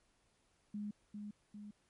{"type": "tone with echo", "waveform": "sine", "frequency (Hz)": 207.7, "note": "G#3", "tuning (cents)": 0, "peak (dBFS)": -39, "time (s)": [0.74, 0.91], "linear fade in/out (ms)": 5, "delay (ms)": 400, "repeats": 2, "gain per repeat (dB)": -4, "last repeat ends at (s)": 1.71, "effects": ["pink hiss -75 dBFS RMS until 1.89 s", "MP3 48 kbps"]}